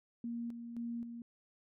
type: tone with tremolo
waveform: sine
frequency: 234.9 Hz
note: A#3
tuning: 13 cents sharp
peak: -37 dBFS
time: 0.24-1.22 s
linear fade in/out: 2 ms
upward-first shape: square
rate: 1.9 Hz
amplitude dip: 50%
effects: none